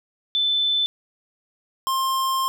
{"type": "tone pair in turn", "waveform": ["sine", "square"], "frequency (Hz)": [3520, 1059], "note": ["A7", "C6"], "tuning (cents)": [0, 21], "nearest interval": "octave + major sixth", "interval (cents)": 2079, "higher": "first", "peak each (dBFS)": [-18, -21], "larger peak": "first", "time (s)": [[0.35, 0.86], [1.87, 2.48]], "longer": "second", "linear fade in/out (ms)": 0, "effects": []}